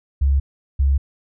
sine tone pair in turn, 69 / 68.71 Hz, C#2 / C#2, -7 / -15 cents, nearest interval unison, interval 8 cents, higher first, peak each -13 dBFS, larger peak neither, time 0.21-0.4 / 0.79-0.98 s, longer neither, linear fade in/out 10 ms, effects none

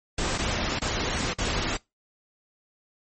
pink noise with dropouts, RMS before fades -27 dBFS, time 0.18-1.77 s, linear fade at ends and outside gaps 5 ms, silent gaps 0.38-0.387 / 0.791-0.817 / 1.335-1.384 s, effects noise-tail reverb RT60 0.2 s tail -23 dB re dry + MP3 32 kbps

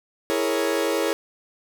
40% pulse chord, A# half-diminished seventh, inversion second, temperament equal, 329.6 / 415.3 / 466.2 / 554.4 Hz, E4 / G#4 / A#4 / C#5, 0 / 0 / 0 / 0 cents, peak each -26 dBFS, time 0.3-1.13 s, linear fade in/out 0 ms, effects none

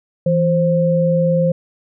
sine tone pair together, 165.8 / 526.4 Hz, E3 / C5, +10 / +10 cents, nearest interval octave + minor sixth, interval 2000 cents, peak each -15 dBFS, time 0.26-1.52 s, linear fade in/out 5 ms, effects none

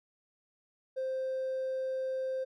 triangle tone with hard clipping, 523.3 Hz, C5, in tune, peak -31 dBFS, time 0.96-2.45 s, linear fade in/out 20 ms, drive 2 dB, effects none

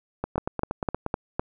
two click trains, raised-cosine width 1 ms, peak -13 / -10 dBFS, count 8 / 5, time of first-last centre 0.24-1.064 / 0.38-1.395 s, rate 8.5 / 3.94 Hz, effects none

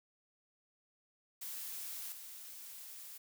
blue noise with level steps, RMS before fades -44 / -50 dBFS, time 1.41-3.18 s, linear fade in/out 10 ms, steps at 2.12 s, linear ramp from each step 2 ms, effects none

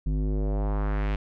square tone with low-pass filter sweep, 51 Hz, G#1, 31 cents flat, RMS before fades -26 dBFS, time 0.06-1.16 s, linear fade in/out 5 ms, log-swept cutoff 200 to 2800 Hz, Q 1.6, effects none

